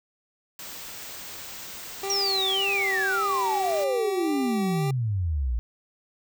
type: band-stop noise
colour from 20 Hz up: white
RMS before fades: -39 dBFS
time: 0.59-3.84 s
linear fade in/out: 2 ms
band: 9000 to 13000 Hz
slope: 96 dB/octave
type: tone with vibrato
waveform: 25% pulse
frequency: 389.8 Hz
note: G4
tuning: 10 cents flat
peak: -25 dBFS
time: 2.03-4.91 s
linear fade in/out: 5 ms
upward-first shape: sine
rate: 1.8 Hz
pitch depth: 31 cents each way
type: exponential sweep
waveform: sine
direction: down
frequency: 5760 to 55 Hz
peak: -23 dBFS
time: 2.1-5.59 s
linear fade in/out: 0 ms
effects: none